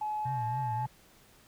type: tone with pitch glide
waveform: sine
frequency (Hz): 851 to 860.9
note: G#5 to A5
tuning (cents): +42 to -38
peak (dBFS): -30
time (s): 0.01-0.86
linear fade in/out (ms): 5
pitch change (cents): +20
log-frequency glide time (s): 0.18-0.52
type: tone with vibrato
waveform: sine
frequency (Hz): 123.3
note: B2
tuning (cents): -2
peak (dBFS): -32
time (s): 0.25-0.87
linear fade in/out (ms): 10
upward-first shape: triangle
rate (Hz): 3.6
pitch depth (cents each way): 170
effects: tanh soft clip ceiling -25 dBFS + pink hiss -60 dBFS RMS until 1.47 s